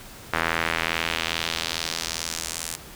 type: tone with band-pass filter sweep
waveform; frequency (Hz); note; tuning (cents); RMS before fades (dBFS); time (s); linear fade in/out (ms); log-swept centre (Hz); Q
sawtooth; 82.41; E2; 0; -28; 0.33-2.76; 0; 1600 to 8800; 1.4
effects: pink hiss -43 dBFS RMS until 2.95 s